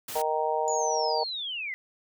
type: noise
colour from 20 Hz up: white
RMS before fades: -37 dBFS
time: 0.08-0.22 s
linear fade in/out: 5 ms
type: harmonic tone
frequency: 155.56 Hz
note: D#3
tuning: in tune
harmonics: 3 / 4 / 5 / 6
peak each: -30 / -30 / -30 / -30 dBFS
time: 0.15-1.24 s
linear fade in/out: 10 ms
type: linear sweep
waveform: sine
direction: down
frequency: 7000 to 1977 Hz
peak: -31 dBFS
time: 0.68-1.74 s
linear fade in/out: 0 ms
effects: none